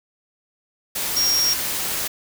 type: tone in noise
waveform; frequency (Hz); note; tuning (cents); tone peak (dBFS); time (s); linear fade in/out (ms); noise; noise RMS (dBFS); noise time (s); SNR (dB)
sine; 5588; F8; 0; -17; 1.16-1.54; 10; white; -25; 0.95-2.08; +5
effects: none